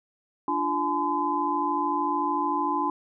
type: tone cluster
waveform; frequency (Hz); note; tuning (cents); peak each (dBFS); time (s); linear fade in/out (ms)
sine; 294.5 / 347.9 / 851 / 1019; D4 / F4 / G#5 / C6; +5 / -7 / +42 / -46; -30 / -33 / -29 / -26; 0.48-2.9; 2
effects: none